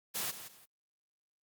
white noise with echo, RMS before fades -36 dBFS, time 0.14-0.32 s, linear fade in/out 20 ms, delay 170 ms, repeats 2, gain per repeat -11 dB, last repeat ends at 0.66 s, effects high-pass 100 Hz 12 dB/octave + Opus 48 kbps

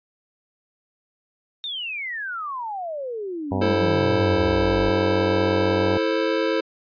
sine exponential sweep, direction down, 3729 to 40.2 Hz, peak -27 dBFS, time 1.64-4.9 s, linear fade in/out 0 ms
harmonic tone, 96 Hz, G2, 36 cents flat, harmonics 1 / 2 / 3 / 4 / 5 / 6 / 7 / 8 / 9 / 10, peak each -26 / -29 / -31 / -32 / -33 / -34 / -34 / -35 / -36 / -36 dBFS, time 3.51-5.98 s, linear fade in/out 10 ms
square chord, A minor, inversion second, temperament just, 330 / 440 / 528 Hz, E4 / A4 / C5, +2 / 0 / +16 cents, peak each -25 dBFS, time 3.61-6.61 s, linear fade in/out 10 ms
effects resampled to 11025 Hz

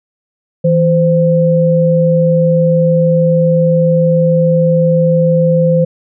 sine tone pair together, 163.3 / 517 Hz, E3 / C5, -16 / -21 cents, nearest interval octave + minor sixth, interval 1995 cents, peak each -10 / -10 dBFS, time 0.64-5.85 s, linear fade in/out 10 ms, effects none

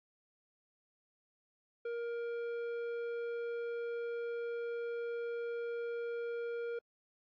sine tone with tanh clipping, 470 Hz, A#4, 14 cents sharp, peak -38 dBFS, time 1.85-6.79 s, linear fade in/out 5 ms, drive 10 dB, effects AAC 48 kbps

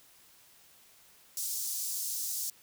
pink high-pass noise, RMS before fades -35 dBFS, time 1.37-2.5 s, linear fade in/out 2 ms, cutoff 5600 Hz, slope 24 dB/octave, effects white hiss -60 dBFS RMS until 2.62 s

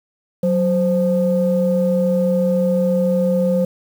sine tone pair together, 185 / 521.1 Hz, F#3 / C5, 0 / -7 cents, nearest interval octave + tritone, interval 1793 cents, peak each -16 dBFS, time 0.43-3.65 s, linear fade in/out 5 ms, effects tanh soft clip ceiling -7 dBFS + 7-bit

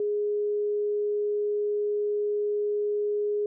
sine tone, 415.3 Hz, G#4, in tune, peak -24 dBFS, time 0-3.46 s, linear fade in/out 2 ms, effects none

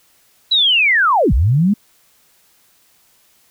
sine linear two-way sweep, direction down then up, 3990 to 49 to 216.2 Hz, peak -10 dBFS, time 0.51-1.74 s, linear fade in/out 10 ms, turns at 1.33 s, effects white hiss -55 dBFS RMS until 3.5 s

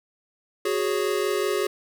square chord, F# suspended second, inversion none, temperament equal, 370 / 415.3 / 554.4 Hz, F#4 / G#4 / C#5, 0 / 0 / 0 cents, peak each -27 / -26 / -32 dBFS, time 0.65-1.67 s, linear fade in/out 5 ms, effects none

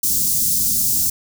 white band-stop noise, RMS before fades -18 dBFS, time 0.03-1.1 s, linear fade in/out 5 ms, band 260 to 5500 Hz, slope 24 dB/octave, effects none

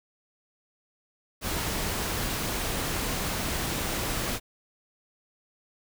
pink noise, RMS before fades -30 dBFS, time 1.41-4.4 s, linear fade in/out 50 ms, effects none

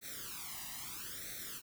white noise with flanger, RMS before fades -45 dBFS, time 0.01-1.62 s, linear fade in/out 50 ms, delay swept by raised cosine 0.5 to 1.03 ms, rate 0.77 Hz, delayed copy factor +1, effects none

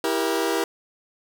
sawtooth chord, E diminished, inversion none, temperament just, 329.6 / 395.6 / 474.7 Hz, E4 / G4 / Bb4, 0 / +16 / +31 cents, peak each -22 dBFS, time 0.04-0.64 s, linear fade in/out 2 ms, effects none

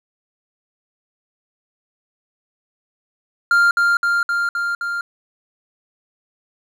triangle tone with echo, 1396.9 Hz, F6, in tune, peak -9 dBFS, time 3.51-3.71 s, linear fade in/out 2 ms, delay 260 ms, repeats 5, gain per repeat -2 dB, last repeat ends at 5.01 s, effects none

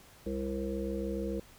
harmonic tone, 67 Hz, C2, 42 cents sharp, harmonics 1 / 3 / 5 / 7 / 8, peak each -39 / -37 / -38 / -38 / -42 dBFS, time 0.26-1.4 s, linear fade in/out 5 ms, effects pink hiss -57 dBFS RMS until 1.58 s

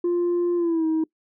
sine tone with pitch glide, 349.2 to 318.4 Hz, F4 to D#4, 0 to +40 cents, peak -17 dBFS, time 0.04-1.04 s, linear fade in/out 5 ms, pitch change -160 cents, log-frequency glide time 0.56-0.86 s, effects noise-tail reverb RT60 0.1 s tail -23 dB re dry + tanh soft clip ceiling -18 dBFS

